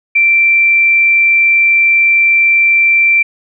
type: tone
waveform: sine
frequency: 2349 Hz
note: D7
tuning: in tune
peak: -6 dBFS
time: 0.15-3.23 s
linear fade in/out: 10 ms
effects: none